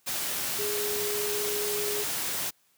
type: tone in noise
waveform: sine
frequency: 415.3 Hz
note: G#4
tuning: in tune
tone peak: -31 dBFS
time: 0.58-2.04 s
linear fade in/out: 20 ms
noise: white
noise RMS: -31 dBFS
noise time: 0.06-2.51 s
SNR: -3 dB
effects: white hiss -67 dBFS RMS until 2.77 s + high-pass 80 Hz 12 dB/octave